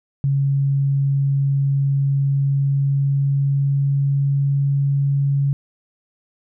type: tone with pitch glide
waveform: sine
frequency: 138.59 to 139.72 Hz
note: C#3 to C#3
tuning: 0 to +14 cents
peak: -15 dBFS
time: 0.24-5.53 s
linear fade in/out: 0 ms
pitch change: +14 cents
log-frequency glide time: 2.18-4.68 s
effects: none